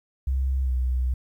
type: tone with pitch glide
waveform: sine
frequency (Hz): 66 to 63.06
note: C2 to B1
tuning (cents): +16 to +37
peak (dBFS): -21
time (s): 0.27-1.14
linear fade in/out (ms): 5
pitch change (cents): -79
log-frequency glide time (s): 0.63-0.72
effects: 10-bit